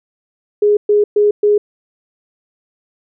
sine tone bursts, 415.3 Hz, G#4, in tune, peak -8 dBFS, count 4, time 0.62-1.58 s, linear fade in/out 5 ms, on 150 ms, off 120 ms, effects none

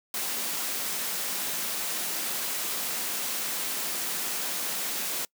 white high-pass noise, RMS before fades -31 dBFS, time 0.14-5.25 s, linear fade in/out 2 ms, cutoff 150 Hz, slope 48 dB/octave, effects noise-tail reverb RT60 0.1 s tail -25 dB re dry

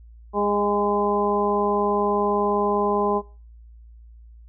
harmonic tone with a mistuned harmonic, 204.9 Hz, G#3, 23 cents flat, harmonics 1 / 2 / 3 / 4 / 5, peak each -27 / -23 / -28 / -26 / -25 dBFS, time 0.33-3.22 s, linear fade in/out 50 ms, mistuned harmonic 3, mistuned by +15 cents, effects noise-tail reverb RT60 0.4 s tail -24 dB re dry + added 57 Hz sine -43 dBFS peak until 4.48 s

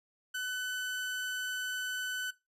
30% pulse tone, 1504 Hz, F#6, 28 cents sharp, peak -31 dBFS, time 0.34-2.31 s, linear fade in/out 10 ms, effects noise-tail reverb RT60 0.2 s tail -18 dB re dry + resampled to 32000 Hz

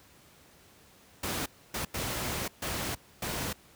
pink noise bursts at uneven times, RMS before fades -33 dBFS, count 5, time 1.23-1.46 / 1.74-1.85 / 1.94-2.48 / 2.62-2.95 / 3.22-3.53 s, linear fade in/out 5 ms, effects pink hiss -58 dBFS RMS until 3.75 s + high-pass 60 Hz 12 dB/octave

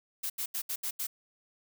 blue noise bursts at uneven times, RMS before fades -34 dBFS, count 6, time 0.23-0.3 / 0.38-0.46 / 0.54-0.62 / 0.69-0.76 / 0.83-0.91 / 0.99-1.07 s, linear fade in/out 10 ms, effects none

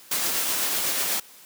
white noise with tremolo, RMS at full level -24 dBFS, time 0.11-1.2 s, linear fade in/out 5 ms, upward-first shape triangle, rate 8.1 Hz, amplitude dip 30%, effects white hiss -49 dBFS RMS until 1.45 s + high-pass 200 Hz 12 dB/octave

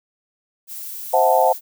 violet noise, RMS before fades -32 dBFS, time 0.67-1.61 s, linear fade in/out 50 ms
sine chord, F# half-diminished seventh, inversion second, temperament equal, 523.3 / 659.3 / 740 / 880 Hz, C5 / E5 / F#5 / A5, 0 / 0 / 0 / 0 cents, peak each -18 dBFS, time 1.13-1.53 s, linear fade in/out 10 ms
effects none

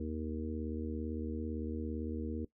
harmonic tone with a mistuned harmonic, 77.78 Hz, D#2, in tune, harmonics 1 / 3 / 4 / 5 / 6, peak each -40 / -40 / -42 / -47 / -45 dBFS, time 0-2.45 s, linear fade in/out 5 ms, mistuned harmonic 1, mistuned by +23 cents, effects noise-tail reverb RT60 0.1 s tail -18 dB re dry

